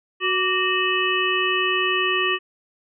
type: harmonic tone with a mistuned harmonic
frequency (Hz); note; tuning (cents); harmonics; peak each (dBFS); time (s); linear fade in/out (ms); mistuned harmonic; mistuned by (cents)
370; F#4; 0; 1 / 3 / 5 / 7 / 8; -25 / -25 / -25 / -25 / -25; 0.2-2.39; 50; 3; +80
effects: none